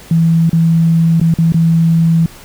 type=tone with dropouts; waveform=sine; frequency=164.81 Hz; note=E3; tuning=in tune; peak=-7 dBFS; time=0.11-2.26 s; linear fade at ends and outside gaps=2 ms; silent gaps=0.495-0.53 / 1.199-1.213 / 1.34-1.386 / 1.522-1.543 s; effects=pink hiss -37 dBFS RMS until 2.44 s